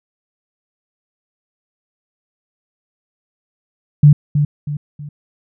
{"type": "tone with echo", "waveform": "sine", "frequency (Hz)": 146.83, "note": "D3", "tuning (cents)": 0, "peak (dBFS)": -3, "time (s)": [4.03, 4.13], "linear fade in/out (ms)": 5, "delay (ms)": 320, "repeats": 3, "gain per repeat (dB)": -8, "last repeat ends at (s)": 5.09, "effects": []}